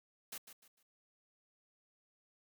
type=noise with echo; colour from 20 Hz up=white; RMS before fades=-45 dBFS; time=0.32-0.38 s; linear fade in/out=5 ms; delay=150 ms; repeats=3; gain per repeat=-10 dB; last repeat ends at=0.83 s; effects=high-pass 200 Hz 12 dB/octave